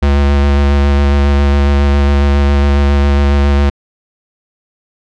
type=tone with vibrato; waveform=square; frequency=70.7 Hz; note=C#2; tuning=35 cents sharp; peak=-8 dBFS; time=0.02-3.7 s; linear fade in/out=10 ms; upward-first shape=square; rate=7.3 Hz; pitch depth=14 cents each way; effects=low-pass 4000 Hz 12 dB/octave